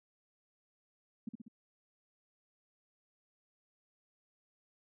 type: tone with echo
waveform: sine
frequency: 226.4 Hz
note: A3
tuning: 50 cents sharp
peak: -36 dBFS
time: 1.27-1.29 s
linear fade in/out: 5 ms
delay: 64 ms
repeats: 3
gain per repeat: -4 dB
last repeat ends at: 1.482 s
effects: none